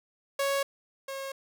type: tone pair in turn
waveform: sawtooth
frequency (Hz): 554.4 / 542.7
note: C#5 / C#5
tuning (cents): 0 / -37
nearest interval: unison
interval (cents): 37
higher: first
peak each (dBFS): -22 / -31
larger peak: first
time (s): 0.39-0.63 / 1.08-1.32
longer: neither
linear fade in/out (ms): 5
effects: none